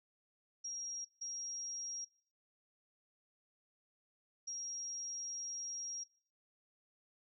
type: tone bursts at uneven times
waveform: sine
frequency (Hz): 5630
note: F8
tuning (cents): +13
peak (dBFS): -40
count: 3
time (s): 0.64-1.05 / 1.21-2.05 / 4.47-6.04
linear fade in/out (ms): 10
effects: noise-tail reverb RT60 0.5 s tail -19 dB re dry